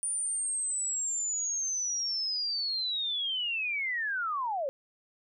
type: linear sweep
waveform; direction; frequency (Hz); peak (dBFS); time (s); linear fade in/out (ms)
sine; down; 9397 to 517; -29; 0.03-4.69; 0
effects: none